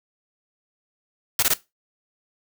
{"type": "noise bursts", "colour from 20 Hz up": "white", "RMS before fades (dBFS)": -19, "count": 3, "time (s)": [1.39, 1.537], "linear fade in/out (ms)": 2, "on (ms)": 35, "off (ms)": 21, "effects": ["noise-tail reverb RT60 0.2 s tail -17 dB re dry"]}